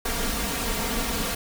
pink noise with comb filter, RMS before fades -27 dBFS, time 0.05-1.35 s, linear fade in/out 5 ms, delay 4.3 ms, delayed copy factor +0.7, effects none

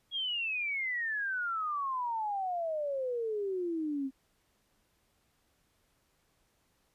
sine exponential sweep, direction down, 3322 to 261.6 Hz, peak -31 dBFS, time 0.11-4.11 s, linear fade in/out 50 ms, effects pink hiss -73 dBFS RMS until 6.94 s + resampled to 32000 Hz

